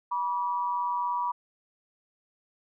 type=tone pair together; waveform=sine; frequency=970.4 / 1154 Hz; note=B5 / D6; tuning=-31 / -31 cents; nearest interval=minor third; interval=300 cents; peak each=-27 / -33 dBFS; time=0.11-1.32 s; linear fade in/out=10 ms; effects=none